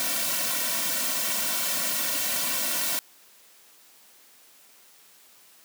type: noise with comb filter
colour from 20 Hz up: white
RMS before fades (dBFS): -27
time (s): 0-2.99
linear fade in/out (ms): 0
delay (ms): 2.4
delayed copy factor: -1
effects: white hiss -55 dBFS RMS until 5.64 s + high-pass 200 Hz 12 dB/octave